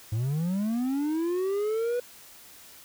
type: linear sweep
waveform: triangle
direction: up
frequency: 103.1 to 493.9 Hz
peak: -23 dBFS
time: 0.12-2 s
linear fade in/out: 5 ms
effects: white hiss -50 dBFS RMS until 2.84 s